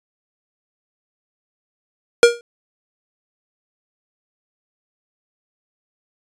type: tone with exponential decay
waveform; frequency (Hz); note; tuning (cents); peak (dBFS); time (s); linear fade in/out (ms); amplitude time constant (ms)
square; 473.6; A#4; +27; -3; 2.23-2.41; 1; 37
effects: resampled to 22050 Hz